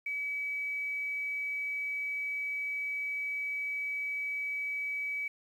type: tone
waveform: sine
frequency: 2283 Hz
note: D7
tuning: 50 cents flat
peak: -32 dBFS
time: 0.06-5.28 s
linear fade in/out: 5 ms
effects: 10-bit